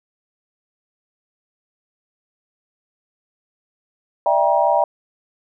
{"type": "chord", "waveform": "sine", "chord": "E half-diminished seventh", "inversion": "third", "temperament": "just", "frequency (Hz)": [593.3, 659.3, 791.1, 949.3], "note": ["D5", "E5", "G5", "Bb5"], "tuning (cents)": [18, 0, 16, 31], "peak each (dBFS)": -19, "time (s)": [4.26, 4.84], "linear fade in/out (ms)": 2, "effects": []}